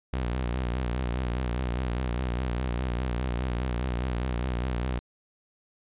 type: tone with vibrato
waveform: sawtooth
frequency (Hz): 61.74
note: B1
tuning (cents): 0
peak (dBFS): -23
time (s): 0.13-4.99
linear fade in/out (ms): 0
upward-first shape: sine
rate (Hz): 4.9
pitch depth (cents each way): 100
effects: resampled to 8000 Hz